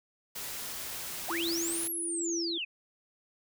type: noise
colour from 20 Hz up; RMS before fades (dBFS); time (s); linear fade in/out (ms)
white; -39; 0.35-1.88; 10
type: linear two-way sweep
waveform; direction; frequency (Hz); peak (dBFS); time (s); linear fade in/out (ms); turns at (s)
sine; up then down; 536 to 11540 to 2429; -32; 1.28-2.65; 10; 1.9
type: tone with tremolo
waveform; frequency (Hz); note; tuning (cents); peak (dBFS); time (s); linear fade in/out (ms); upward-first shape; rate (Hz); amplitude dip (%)
sine; 336; E4; +33; -31; 1.3-2.58; 5; triangle; 1.2; 75
effects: none